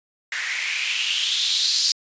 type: noise with band-pass filter sweep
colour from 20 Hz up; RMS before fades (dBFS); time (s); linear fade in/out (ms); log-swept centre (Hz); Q
blue; -23; 0.32-1.92; 2; 1800 to 4800; 4.9
effects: resampled to 16000 Hz